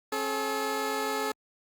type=tone pair together; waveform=15% pulse; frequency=270.5 / 429.4 Hz; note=C#4 / A4; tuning=-42 / -42 cents; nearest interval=minor sixth; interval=800 cents; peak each=-28 / -23 dBFS; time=0.12-1.32 s; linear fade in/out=5 ms; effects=Opus 48 kbps